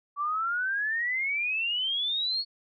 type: exponential sweep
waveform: sine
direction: up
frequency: 1138 to 4411 Hz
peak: -26 dBFS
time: 0.16-2.45 s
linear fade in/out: 50 ms
effects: none